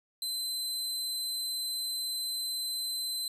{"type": "tone", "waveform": "sawtooth", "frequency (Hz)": 4059, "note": "B7", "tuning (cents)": 47, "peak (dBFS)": -29, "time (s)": [0.22, 3.28], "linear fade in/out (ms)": 2, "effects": ["resampled to 32000 Hz"]}